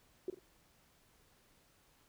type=tone with echo; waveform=sine; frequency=370 Hz; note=F#4; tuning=in tune; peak=-34 dBFS; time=0.28-0.3 s; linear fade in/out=2 ms; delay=45 ms; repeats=2; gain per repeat=-10 dB; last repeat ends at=0.39 s; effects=pink hiss -69 dBFS RMS until 2.08 s